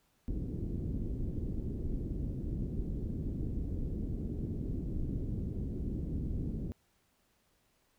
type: low-pass noise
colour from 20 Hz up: pink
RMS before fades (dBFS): -36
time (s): 0.28-6.72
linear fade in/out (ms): 0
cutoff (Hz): 330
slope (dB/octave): 24
effects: pink hiss -73 dBFS RMS until 7.98 s